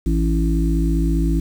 harmonic tone, 55 Hz, A1, in tune, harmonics 1 / 3 / 5 / 6, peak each -17 / -22 / -24 / -25 dBFS, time 0.06-1.4 s, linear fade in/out 5 ms, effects 7-bit

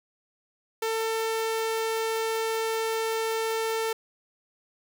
sawtooth tone, 447.4 Hz, A4, 29 cents sharp, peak -22 dBFS, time 0.82-3.93 s, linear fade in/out 5 ms, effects none

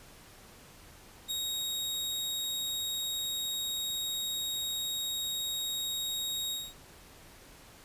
sawtooth tone with ADSR envelope, 3770 Hz, A#7, 19 cents sharp, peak -27 dBFS, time 1.28-6.74 s, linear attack 30 ms, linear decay 5 ms, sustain -2 dB, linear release 220 ms, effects pink hiss -54 dBFS RMS until 7.84 s + resampled to 32000 Hz

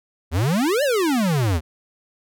square exponential two-way sweep, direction up then down, 73.9 to 608 to 73.9 Hz, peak -18 dBFS, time 0.31-1.61 s, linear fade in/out 50 ms, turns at 0.83 s, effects none

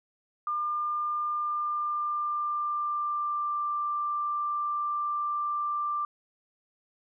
sine tone with pitch glide, 1200 to 1182.1 Hz, D6 to D6, +37 to +11 cents, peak -27 dBFS, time 0.47-6.05 s, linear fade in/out 2 ms, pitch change -26 cents, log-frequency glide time 1.33-3.61 s, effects none

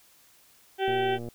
harmonic tone, 385.1 Hz, G4, 31 cents flat, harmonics 1 / 2 / 4 / 5 / 6 / 7 / 8 / 9, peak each -26 / -28 / -35 / -41 / -42 / -42 / -38 / -44 dBFS, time 0.78-1.19 s, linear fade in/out 50 ms
click train, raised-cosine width 2 ms, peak -26 dBFS, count 49, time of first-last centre 0.88-1.287 s, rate 118 Hz
effects white hiss -59 dBFS RMS until 1.34 s

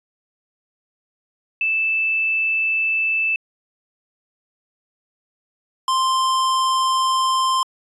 sine / square tone pair in turn, 2637 / 1046.5 Hz, E7 / C6, 0 / 0 cents, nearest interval octave + major third, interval 1600 cents, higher first, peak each -17 dBFS, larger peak neither, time 1.61-3.36 / 5.88-7.63 s, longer neither, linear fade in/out 2 ms, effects resampled to 24000 Hz

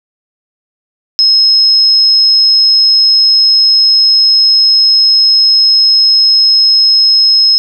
sine tone, 5160 Hz, E8, 38 cents flat, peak -4 dBFS, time 1.19-7.58 s, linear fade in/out 0 ms, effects none

